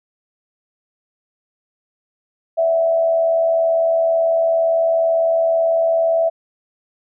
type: tone with frequency modulation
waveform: sine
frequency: 659.3 Hz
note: E5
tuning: in tune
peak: -13 dBFS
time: 2.57-6.3 s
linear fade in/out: 20 ms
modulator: 82.1 Hz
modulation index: 0.33
effects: none